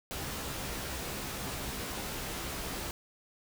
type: noise with comb filter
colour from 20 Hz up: pink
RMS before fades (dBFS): -38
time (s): 0.11-2.91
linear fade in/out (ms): 0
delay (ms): 15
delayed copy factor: +0.6
effects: none